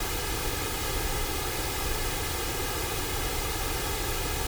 pink noise with comb filter, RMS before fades -30 dBFS, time 0-4.47 s, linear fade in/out 5 ms, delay 2.4 ms, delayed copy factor +0.7, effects none

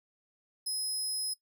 20% pulse tone, 5100 Hz, D#8, 42 cents sharp, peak -26 dBFS, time 0.66-1.34 s, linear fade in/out 10 ms, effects noise-tail reverb RT60 0.1 s tail -18 dB re dry

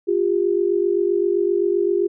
sine tone pair together, 352.4 / 400.1 Hz, F4 / G4, +16 / +35 cents, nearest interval major second, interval 219 cents, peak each -19 dBFS, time 0.07-2.08 s, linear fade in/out 20 ms, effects none

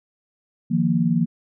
sine chord, Eb suspended second, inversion none, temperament equal, 155.56 / 174.61 / 233.1 Hz, Eb3 / F3 / Bb3, 0 / 0 / 0 cents, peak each -23 / -20 / -21 dBFS, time 0.7-1.26 s, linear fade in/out 20 ms, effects none

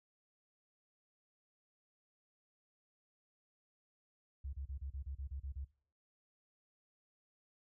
sine tone bursts, 68.5 Hz, C#2, 20 cents flat, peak -40 dBFS, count 10, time 4.44-5.648 s, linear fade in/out 10 ms, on 92 ms, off 32 ms, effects noise-tail reverb RT60 0.5 s tail -21 dB re dry

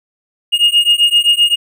triangle beating tone pair, 2848 / 2855.7 Hz, F7 / F7, +33 / +38 cents, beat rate 7.7 Hz, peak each -10 dBFS, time 0.52-1.56 s, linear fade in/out 20 ms, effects none

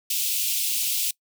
white high-pass noise, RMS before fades -25 dBFS, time 0.1-1.11 s, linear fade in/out 5 ms, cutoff 2500 Hz, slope 48 dB/octave, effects noise-tail reverb RT60 0.1 s tail -23 dB re dry

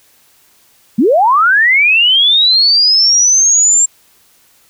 sine linear sweep, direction up, 191 to 7459 Hz, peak -6 dBFS, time 0.98-3.86 s, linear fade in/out 10 ms, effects white hiss -50 dBFS RMS until 4.69 s

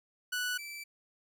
sawtooth tone pair in turn, 1480 / 2325 Hz, F#6 / D7, 0 / -18 cents, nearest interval minor sixth, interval 782 cents, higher second, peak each -28 / -38 dBFS, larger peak first, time 0.32-0.58 / 0.58-0.84 s, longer neither, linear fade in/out 10 ms, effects none

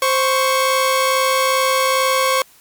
sawtooth tone pair together, 523.2 / 1108.7 Hz, C5 / C#6, 0 / 0 cents, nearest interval octave + minor second, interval 1300 cents, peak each -13 dBFS, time 0.02-2.42 s, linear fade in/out 2 ms, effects white hiss -49 dBFS RMS until 2.6 s + MP3 96 kbps

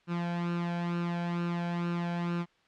sawtooth tone with flanger, 172.6 Hz, F3, 20 cents flat, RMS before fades -32 dBFS, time 0.07-2.46 s, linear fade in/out 50 ms, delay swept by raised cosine 0.73 to 1.28 ms, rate 2.2 Hz, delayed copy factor +0.65, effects white hiss -66 dBFS RMS until 2.67 s + low-pass 3000 Hz 12 dB/octave

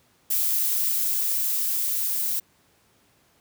violet noise with level ramp, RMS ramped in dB -23 to -26 dBFS, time 0.3-2.4 s, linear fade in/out 10 ms, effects pink hiss -62 dBFS RMS until 3.4 s + high-pass 80 Hz 12 dB/octave

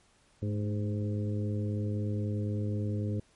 harmonic tone with a mistuned harmonic, 103.83 Hz, G#2, in tune, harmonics 1 / 2 / 3 / 4 / 5, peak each -30 / -36 / -40 / -42 / -44 dBFS, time 0.42-3.2 s, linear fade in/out 5 ms, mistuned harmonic 2, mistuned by +44 cents, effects pink hiss -65 dBFS RMS until 3.35 s + MP3 48 kbps

